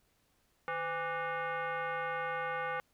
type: tone with frequency modulation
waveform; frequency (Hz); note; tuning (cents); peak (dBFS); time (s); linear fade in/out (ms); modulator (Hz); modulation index
sine; 153.9; D#3; -19; -33; 0.68-2.8; 0; 663; 2.6
effects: pink hiss -73 dBFS RMS until 2.93 s